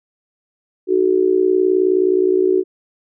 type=tone with amplitude modulation; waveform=sine; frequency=373.2 Hz; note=F#4; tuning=15 cents sharp; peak=-8 dBFS; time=0.87-2.64 s; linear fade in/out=50 ms; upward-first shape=sine; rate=59.3 Hz; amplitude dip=85%; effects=none